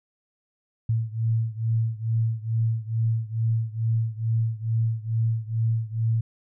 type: beating tone pair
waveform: sine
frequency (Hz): 112.2 / 114.5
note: A2 / A#2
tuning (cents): +34 / -31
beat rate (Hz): 2.3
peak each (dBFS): -24 / -26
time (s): 0.89-6.21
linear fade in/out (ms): 5
effects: none